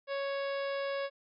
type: harmonic tone with a mistuned harmonic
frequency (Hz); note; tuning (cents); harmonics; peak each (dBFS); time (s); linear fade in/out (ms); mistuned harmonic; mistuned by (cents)
554.4; C#5; 0; 1 / 2 / 3 / 4 / 5 / 6 / 7 / 8 / 9; -33 / -42 / -43 / -47 / -49 / -51 / -53 / -57 / -53; 0.07-1.1; 50; 6; +26
effects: none